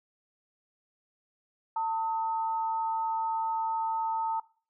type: tone pair together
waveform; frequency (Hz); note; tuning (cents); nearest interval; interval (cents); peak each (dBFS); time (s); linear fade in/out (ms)
sine; 897.9 / 1269; A5 / D#6; +35 / +34; tritone; 599; -27 / -38; 1.76-4.4; 5
effects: noise-tail reverb RT60 0.4 s tail -20 dB re dry